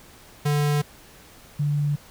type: tone pair in turn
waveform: square / sine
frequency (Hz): 146.83 / 145.98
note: D3 / D3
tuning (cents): 0 / -10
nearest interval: unison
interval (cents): 10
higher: first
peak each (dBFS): -20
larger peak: neither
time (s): 0.45-0.82 / 1.59-1.96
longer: neither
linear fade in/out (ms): 10
effects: pink hiss -49 dBFS RMS until 2.1 s